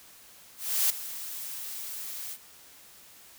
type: noise with ADSR envelope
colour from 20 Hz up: blue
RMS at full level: -23 dBFS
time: 0.57-2.38 s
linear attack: 330 ms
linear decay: 4 ms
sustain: -15 dB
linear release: 58 ms
effects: white hiss -53 dBFS RMS until 3.38 s